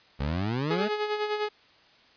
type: exponential sweep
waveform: 20% pulse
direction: up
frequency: 65.41 to 222.3 Hz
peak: -22 dBFS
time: 0.19-0.89 s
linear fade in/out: 20 ms
type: tone with tremolo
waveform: sawtooth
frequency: 421.3 Hz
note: G#4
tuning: 25 cents sharp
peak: -21 dBFS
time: 0.7-1.49 s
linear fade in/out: 10 ms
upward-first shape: sine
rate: 9.9 Hz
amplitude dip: 55%
effects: white hiss -58 dBFS RMS until 2.16 s + resampled to 11025 Hz